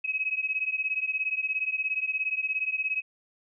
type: beating tone pair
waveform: sine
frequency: 2544 / 2561 Hz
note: D#7 / D#7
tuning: +38 / +49 cents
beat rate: 17 Hz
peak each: -29 / -30 dBFS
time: 0.04-3.02 s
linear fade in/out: 10 ms
effects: none